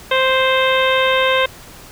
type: harmonic tone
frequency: 523.3 Hz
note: C5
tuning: in tune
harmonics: 1 / 2 / 3 / 4 / 5 / 6 / 7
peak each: -16 / -19 / -21 / -22 / -23 / -24 / -24 dBFS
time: 0.11-1.46 s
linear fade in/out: 5 ms
effects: pink hiss -39 dBFS RMS until 1.91 s